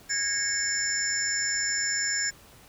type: tone cluster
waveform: sine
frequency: 1646 / 1837 / 2197 / 5330 / 7080 Hz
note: G#6 / A#6 / C#7 / E8 / A8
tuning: -16 / -26 / -16 / +18 / +10 cents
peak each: -30 / -38 / -38 / -31 / -29 dBFS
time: 0.09-2.31 s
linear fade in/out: 20 ms
effects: pink hiss -53 dBFS RMS until 2.68 s